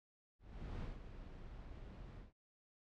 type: noise with ADSR envelope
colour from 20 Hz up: brown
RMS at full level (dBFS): -43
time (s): 0.39-2.33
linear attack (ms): 420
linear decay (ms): 160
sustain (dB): -9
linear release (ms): 150
effects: low-pass 4000 Hz 12 dB/octave